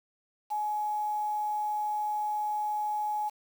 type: tone with quantisation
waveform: sine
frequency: 843 Hz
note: G#5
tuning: 26 cents sharp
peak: -28 dBFS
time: 0.5-3.3 s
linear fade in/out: 20 ms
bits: 8
effects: none